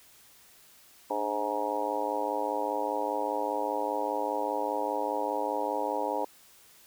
harmonic tone with a mistuned harmonic, 105 Hz, G#2, 19 cents sharp, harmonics 3 / 4 / 5 / 6 / 7 / 8 / 9, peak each -38 / -37 / -34 / -37 / -39 / -34 / -34 dBFS, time 1.1-6.25 s, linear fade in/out 5 ms, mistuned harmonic 3, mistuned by -100 cents, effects white hiss -57 dBFS RMS until 6.86 s

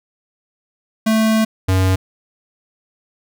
square tone pair in turn, 220.2 / 93.96 Hz, A3 / F#2, +2 / +27 cents, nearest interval octave + minor third, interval 1475 cents, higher first, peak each -13 dBFS, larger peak neither, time 1.06-1.45 / 1.68-1.96 s, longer first, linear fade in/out 10 ms, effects none

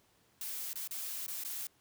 blue noise with dropouts, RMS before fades -40 dBFS, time 0.41-1.67 s, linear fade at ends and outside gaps 2 ms, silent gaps 0.732-0.756 / 0.876-0.909 / 1.265-1.28 / 1.438-1.448 s, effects pink hiss -69 dBFS RMS until 1.8 s + high-pass 80 Hz 12 dB/octave

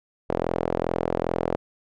sawtooth tone with band-pass filter, 42.48 Hz, F1, 47 cents flat, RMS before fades -26 dBFS, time 0.29-1.56 s, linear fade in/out 10 ms, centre 540 Hz, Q 1.7, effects none

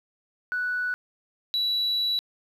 sine tone pair in turn, 1480 / 3930 Hz, F#6 / B7, 0 / -9 cents, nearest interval octave + perfect fourth, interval 1691 cents, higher second, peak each -24 / -21 dBFS, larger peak second, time 0.52-0.94 / 1.54-2.19 s, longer second, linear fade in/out 0 ms, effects tanh soft clip ceiling -20 dBFS + 10-bit

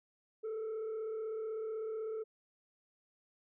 sine tone with frequency modulation, 440 Hz, A4, in tune, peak -34 dBFS, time 0.43-2.24 s, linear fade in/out 20 ms, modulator 36 Hz, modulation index 0.34, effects tanh soft clip ceiling -36 dBFS

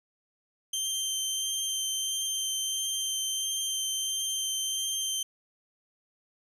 20% pulse tone with vibrato, 3136 Hz, G7, in tune, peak -23 dBFS, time 0.73-5.23 s, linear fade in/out 5 ms, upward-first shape sine, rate 1.5 Hz, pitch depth 11 cents each way, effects 10-bit

